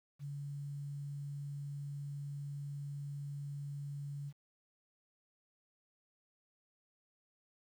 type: tone with quantisation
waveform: sine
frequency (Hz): 142.6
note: C#3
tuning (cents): +49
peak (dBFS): -40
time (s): 0.19-4.33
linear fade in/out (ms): 50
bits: 11
effects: none